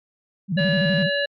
sine tone with vibrato, 175.3 Hz, F3, 7 cents sharp, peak -19 dBFS, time 0.48-1.1 s, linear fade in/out 50 ms, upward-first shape square, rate 12 Hz, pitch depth 180 cents each way
harmonic tone, 569 Hz, C#5, 45 cents sharp, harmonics 1 / 3 / 5 / 7, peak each -23 / -24 / -29 / -29 dBFS, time 0.57-1.26 s, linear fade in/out 10 ms
click train, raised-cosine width 0.3 ms, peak -25 dBFS, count 106, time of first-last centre 0.59-1.027 s, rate 240 Hz
effects MP3 96 kbps

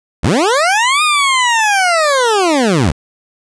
20% pulse linear two-way sweep, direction up then down, 54.4 to 1244.5 to 60 Hz, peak -5 dBFS, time 0.23-2.92 s, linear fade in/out 10 ms, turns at 1.03 s, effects resampled to 22050 Hz

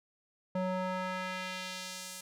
square tone with band-pass filter sweep, 185 Hz, F#3, in tune, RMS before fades -37 dBFS, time 0.55-2.21 s, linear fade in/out 5 ms, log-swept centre 520 to 9200 Hz, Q 0.91, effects none

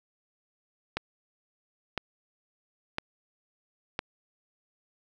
click train, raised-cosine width 0.3 ms, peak -13 dBFS, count 4, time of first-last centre 0.97-3.991 s, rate 0.993 Hz, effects none

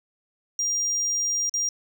sine tone with dropouts, 5700 Hz, F8, 34 cents sharp, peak -20 dBFS, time 0.59-1.69 s, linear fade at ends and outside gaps 2 ms, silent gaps 1.495-1.539 s, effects tanh soft clip ceiling -21 dBFS

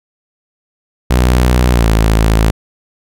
sawtooth tone with pitch glide, 61.74 to 54.69 Hz, B1 to A1, 0 to -10 cents, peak -4 dBFS, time 1.1-2.51 s, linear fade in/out 10 ms, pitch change -210 cents, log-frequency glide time 1.71-1.88 s, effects none

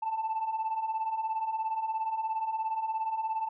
sine beating tone pair, 870 / 887 Hz, A5 / A5, -20 / +14 cents, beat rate 17 Hz, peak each -34 / -29 dBFS, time 0.02-3.49 s, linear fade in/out 10 ms, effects tanh soft clip ceiling -25 dBFS

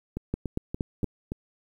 two click trains, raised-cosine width 3 ms, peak -18 / -14 dBFS, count 5 / 4, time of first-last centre 0.17-1.319 / 0.34-1.043 s, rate 3.48 / 4.27 Hz, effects 9-bit

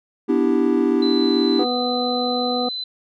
triangle chord, E minor seventh, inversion second, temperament equal, 246.9 / 293.7 / 329.6 / 392 Hz, B3 / D4 / E4 / G4, 0 / 0 / 0 / 0 cents, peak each -19 dBFS, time 0.28-1.65 s, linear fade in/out 20 ms
sine tone, 4027 Hz, B7, 33 cents sharp, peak -25 dBFS, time 1.02-2.84 s, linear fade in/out 5 ms
harmonic tone, 246.9 Hz, B3, in tune, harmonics 1 / 2 / 3 / 5, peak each -24 / -24 / -25 / -32 dBFS, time 1.59-2.69 s, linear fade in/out 5 ms
effects none

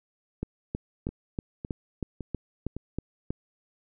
two click trains, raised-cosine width 3 ms, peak -22 / -17 dBFS, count 4 / 10, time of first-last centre 1.09-2.766 / 0.43-3.305 s, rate 1.79 / 3.13 Hz, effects none

